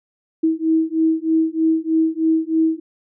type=beating tone pair; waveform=sine; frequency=320 / 323.2 Hz; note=D#4 / E4; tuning=+49 / -34 cents; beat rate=3.2 Hz; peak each=-18 dBFS; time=0.43-2.8 s; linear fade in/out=10 ms; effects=none